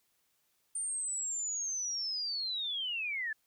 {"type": "linear sweep", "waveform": "sine", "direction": "down", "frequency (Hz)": [8990, 1697], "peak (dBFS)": -33, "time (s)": [0.75, 3.33], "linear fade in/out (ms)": 5, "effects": ["white hiss -75 dBFS RMS until 3.46 s"]}